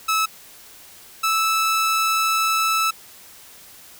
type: tone pair in turn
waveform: sawtooth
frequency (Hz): 1300 / 1312.1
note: E6 / E6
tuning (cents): -24 / -8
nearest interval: unison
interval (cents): 16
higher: second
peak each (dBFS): -14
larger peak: neither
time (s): 0.08-0.26 / 1.23-2.91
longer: second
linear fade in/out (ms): 10
effects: white hiss -45 dBFS RMS until 3.99 s